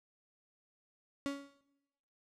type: tone with exponential decay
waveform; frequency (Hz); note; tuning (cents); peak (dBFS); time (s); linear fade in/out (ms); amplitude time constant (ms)
35% pulse; 280; C#4; +18; -30; 1.26-1.61; 0; 76
effects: noise-tail reverb RT60 0.9 s tail -19 dB re dry + low-pass 8000 Hz 12 dB/octave